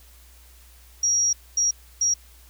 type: tone bursts at uneven times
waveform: sine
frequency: 5680 Hz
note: F8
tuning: 28 cents sharp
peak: -18 dBFS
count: 3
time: 1.03-1.33 / 1.57-1.71 / 2.01-2.14 s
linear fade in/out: 5 ms
effects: added 60 Hz sine -49 dBFS peak until 2.49 s + white hiss -54 dBFS RMS until 2.49 s